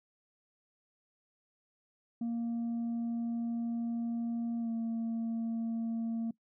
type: tone with pitch glide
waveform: sine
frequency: 233.2 to 228.3 Hz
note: A#3 to A#3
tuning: +1 to -36 cents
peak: -29 dBFS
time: 2.21-6.31 s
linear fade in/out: 5 ms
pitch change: -37 cents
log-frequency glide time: 4.59-4.7 s
effects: noise-tail reverb RT60 0.1 s tail -22 dB re dry + tanh soft clip ceiling -31 dBFS